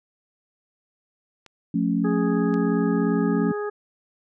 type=clicks; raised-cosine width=0.2 ms; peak=-28 / -25 dBFS; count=2; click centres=1.463 / 2.541 s
type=chord; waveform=sine; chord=F augmented; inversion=none; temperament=equal with one note detuned; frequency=177.15 / 220 / 277.2 Hz; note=F3 / A3 / C#4; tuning=+25 / 0 / 0 cents; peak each=-24 dBFS; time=1.74-3.52 s; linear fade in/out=5 ms
type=harmonic tone; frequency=415.3 Hz; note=G#4; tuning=in tune; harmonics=1 / 2 / 3 / 4; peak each=-26 / -37 / -35 / -38 dBFS; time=2.04-3.7 s; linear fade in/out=10 ms
effects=none